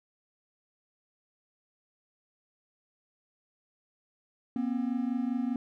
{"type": "tone pair together", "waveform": "triangle", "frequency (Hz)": [240.2, 265.2], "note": ["B3", "C4"], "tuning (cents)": [-48, 23], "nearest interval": "major second", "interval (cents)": 171, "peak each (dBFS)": [-28, -30], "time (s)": [4.56, 5.56], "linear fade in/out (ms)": 2, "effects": []}